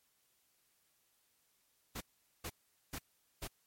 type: noise bursts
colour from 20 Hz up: pink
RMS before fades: -42 dBFS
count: 4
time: 1.95-3.476 s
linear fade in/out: 10 ms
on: 59 ms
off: 430 ms
effects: white hiss -75 dBFS RMS until 3.66 s + MP3 64 kbps